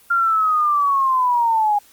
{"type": "linear sweep", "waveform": "sine", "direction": "down", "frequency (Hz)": [1396.9, 814], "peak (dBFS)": -14, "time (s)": [0.1, 1.79], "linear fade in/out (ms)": 10, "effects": ["white hiss -51 dBFS RMS until 1.92 s", "Opus 32 kbps"]}